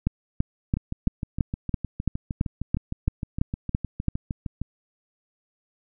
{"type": "two click trains", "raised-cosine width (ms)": 5, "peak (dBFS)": [-16, -9], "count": [26, 13], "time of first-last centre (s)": [[0.77, 4.616], [0.07, 4.083]], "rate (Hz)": [6.5, 2.99], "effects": []}